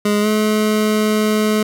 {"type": "tone with pitch glide", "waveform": "25% pulse", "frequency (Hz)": [207.7, 214], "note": ["G#3", "A3"], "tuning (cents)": [0, -48], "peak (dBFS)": -10, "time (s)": [0.05, 1.63], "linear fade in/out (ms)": 5, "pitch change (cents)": 52, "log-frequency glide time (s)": [0.21, 0.27], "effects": []}